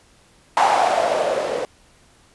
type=noise with low-pass filter sweep; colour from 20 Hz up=violet; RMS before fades=-19 dBFS; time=0.57-1.65 s; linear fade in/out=0 ms; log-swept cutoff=860 to 470 Hz; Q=5; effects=pink hiss -54 dBFS RMS until 2.34 s + resampled to 24000 Hz